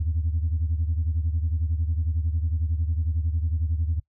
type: beating tone pair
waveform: sine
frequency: 78.4 / 89.4 Hz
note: D#2 / F2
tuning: +14 / +41 cents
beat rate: 11 Hz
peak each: -22 / -27 dBFS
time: 0-4 s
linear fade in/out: 10 ms
effects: noise-tail reverb RT60 0.1 s tail -23 dB re dry + tanh soft clip ceiling -17 dBFS